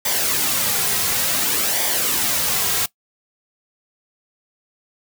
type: noise with flanger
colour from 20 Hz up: white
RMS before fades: -20 dBFS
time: 0.05-2.86 s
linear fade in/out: 5 ms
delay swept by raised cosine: 0.73 to 3.43 ms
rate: 0.56 Hz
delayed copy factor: -0.55
effects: noise-tail reverb RT60 0.1 s tail -20 dB re dry